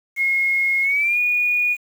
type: tone with pitch glide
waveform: sine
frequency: 2159 to 2452 Hz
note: C#7 to D#7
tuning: -46 to -26 cents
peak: -16 dBFS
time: 0.16-1.77 s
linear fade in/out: 50 ms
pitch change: +220 cents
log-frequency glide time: 0.82-1.18 s
effects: 7-bit